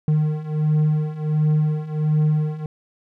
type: beating tone pair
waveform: triangle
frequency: 152.1 / 153.5 Hz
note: D#3 / D#3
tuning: -39 / -23 cents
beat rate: 1.4 Hz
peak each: -20 / -17 dBFS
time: 0.08-2.66 s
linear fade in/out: 2 ms
effects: none